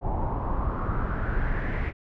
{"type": "noise with low-pass filter sweep", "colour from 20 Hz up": "brown", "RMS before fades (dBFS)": -27, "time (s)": [0.01, 1.93], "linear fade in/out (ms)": 50, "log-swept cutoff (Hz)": [810, 2100], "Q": 4.5, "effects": []}